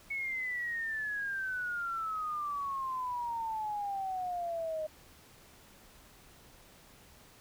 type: exponential sweep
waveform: sine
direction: down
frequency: 2217 to 616 Hz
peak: -33 dBFS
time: 0.1-4.87 s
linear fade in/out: 10 ms
effects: pink hiss -58 dBFS RMS until 7.4 s